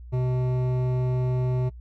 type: tone with hard clipping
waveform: triangle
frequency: 126.5 Hz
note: B2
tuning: 42 cents sharp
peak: -24 dBFS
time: 0.12-1.7 s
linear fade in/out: 20 ms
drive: 16 dB
effects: noise-tail reverb RT60 0.1 s tail -21 dB re dry + added 60 Hz sine -39 dBFS peak until 1.8 s